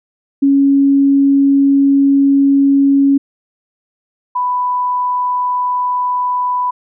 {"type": "tone pair in turn", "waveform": "sine", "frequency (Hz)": [277.2, 992.4], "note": ["C#4", "B5"], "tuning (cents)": [0, 8], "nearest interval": "octave + minor seventh", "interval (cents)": 2208, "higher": "second", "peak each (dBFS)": [-7, -13], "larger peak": "first", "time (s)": [[0.42, 3.18], [4.35, 6.71]], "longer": "first", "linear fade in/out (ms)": 10, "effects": []}